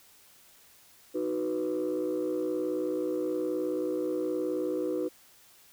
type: chord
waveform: sine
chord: B major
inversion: first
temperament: equal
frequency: 311.1 / 370 / 493.9 Hz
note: D#4 / F#4 / B4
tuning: 0 / 0 / 0 cents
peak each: -31 dBFS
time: 1.14-5.09 s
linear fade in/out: 20 ms
effects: tanh soft clip ceiling -23 dBFS + white hiss -58 dBFS RMS until 5.72 s